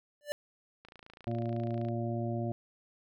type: tone with exponential growth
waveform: square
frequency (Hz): 587.3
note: D5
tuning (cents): 0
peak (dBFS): -29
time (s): 0.21-0.32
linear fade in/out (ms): 0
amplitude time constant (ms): 22
type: click train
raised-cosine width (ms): 0.3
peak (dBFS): -35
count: 30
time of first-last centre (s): 0.85-1.886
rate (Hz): 28
type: harmonic tone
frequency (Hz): 116.54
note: A#2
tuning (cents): 0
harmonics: 1 / 2 / 3 / 5 / 6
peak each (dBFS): -34 / -37 / -39 / -41 / -42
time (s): 1.27-2.52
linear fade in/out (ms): 0
effects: none